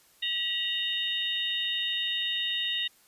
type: tone cluster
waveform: sine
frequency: 1928 / 2807 / 3000 / 3700 Hz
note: B6 / F7 / F#7 / A#7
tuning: -42 / +8 / +23 / -14 cents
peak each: -36 / -33 / -36 / -30 dBFS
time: 0.22-2.88 s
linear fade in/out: 10 ms
effects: white hiss -61 dBFS RMS until 3.07 s + resampled to 32000 Hz